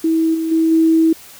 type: tone with level steps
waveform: sine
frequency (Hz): 323.7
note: E4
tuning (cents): -31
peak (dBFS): -12 / -17 / -11 / -9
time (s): 0.04-1.13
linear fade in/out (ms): 5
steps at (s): 0.34 / 0.51 / 0.71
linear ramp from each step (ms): 10
effects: white hiss -40 dBFS RMS until 1.39 s